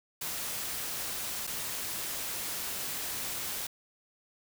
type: noise with dropouts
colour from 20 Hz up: white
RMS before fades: -36 dBFS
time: 0.21-3.67 s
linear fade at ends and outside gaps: 5 ms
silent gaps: 1.469-1.473 s
effects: none